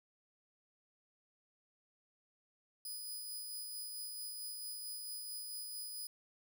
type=tone with tremolo; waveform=10% pulse; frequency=4978 Hz; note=D#8; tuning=in tune; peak=-35 dBFS; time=2.85-6.07 s; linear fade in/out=2 ms; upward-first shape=sine; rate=4.5 Hz; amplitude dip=25%; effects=none